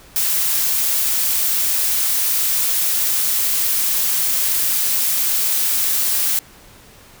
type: noise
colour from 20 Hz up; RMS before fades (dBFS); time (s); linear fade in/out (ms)
blue; -18; 0.16-6.39; 0
effects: pink hiss -45 dBFS RMS until 7.2 s